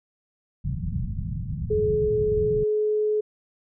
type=low-pass noise; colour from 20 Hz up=white; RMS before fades=-29 dBFS; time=0.64-2.64 s; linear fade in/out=10 ms; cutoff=180 Hz; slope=48 dB/octave
type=tone; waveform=sine; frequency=425.3 Hz; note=G#4; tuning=41 cents sharp; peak=-20 dBFS; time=1.7-3.21 s; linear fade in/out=10 ms
effects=none